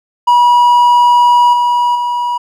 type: tone with level steps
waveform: triangle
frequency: 968 Hz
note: B5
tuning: 35 cents flat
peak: -3 / -7 / -11 dBFS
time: 0.27-2.38 s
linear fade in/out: 10 ms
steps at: 1.53 / 1.95 s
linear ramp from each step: 5 ms
effects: none